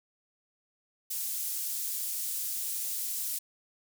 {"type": "high-pass noise", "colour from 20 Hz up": "pink", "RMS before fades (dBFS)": -34, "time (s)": [1.1, 3.39], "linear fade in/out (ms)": 10, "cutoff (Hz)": 9200, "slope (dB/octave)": 12, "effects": []}